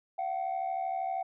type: tone pair together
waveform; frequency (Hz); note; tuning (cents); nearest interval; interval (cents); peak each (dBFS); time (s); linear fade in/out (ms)
sine; 687.2 / 760; F5 / F#5; -28 / +46; major second; 174; -33 / -30; 0.18-1.23; 10
effects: tanh soft clip ceiling -27 dBFS